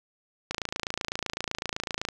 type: click train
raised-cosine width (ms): 0.2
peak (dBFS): -12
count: 45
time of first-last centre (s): 0.51-2.087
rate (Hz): 27.9
effects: none